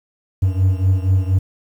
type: beating tone pair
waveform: triangle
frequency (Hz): 92.8 / 97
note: F#2 / G2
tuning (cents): +6 / -18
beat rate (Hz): 4.2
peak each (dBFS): -13 / -16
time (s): 0.42-1.39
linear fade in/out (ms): 10
effects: 8-bit